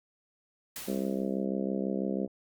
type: noise with exponential decay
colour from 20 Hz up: white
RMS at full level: -38 dBFS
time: 0.76-1.45 s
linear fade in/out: 1 ms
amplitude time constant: 150 ms
type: harmonic tone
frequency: 66.1 Hz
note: C2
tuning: 18 cents sharp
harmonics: 3 / 4 / 5 / 6 / 7 / 8 / 9 / 10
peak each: -32 / -36 / -38 / -37 / -42 / -38 / -44 / -45 dBFS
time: 0.87-2.27 s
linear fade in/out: 20 ms
effects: Opus 48 kbps